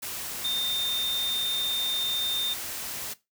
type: tone in noise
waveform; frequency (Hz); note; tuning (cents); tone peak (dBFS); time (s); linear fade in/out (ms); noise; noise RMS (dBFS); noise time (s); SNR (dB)
sine; 3630; A#7; -47; -25; 0.44-2.54; 10; white; -35; 0.02-3.14; +7
effects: noise-tail reverb RT60 0.2 s tail -17 dB re dry